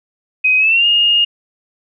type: tone with pitch glide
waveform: sine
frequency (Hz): 2518 to 2843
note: D#7 to F7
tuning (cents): +20 to +30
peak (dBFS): -9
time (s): 0.44-1.25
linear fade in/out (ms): 10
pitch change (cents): +210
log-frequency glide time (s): 0.58-0.86
effects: none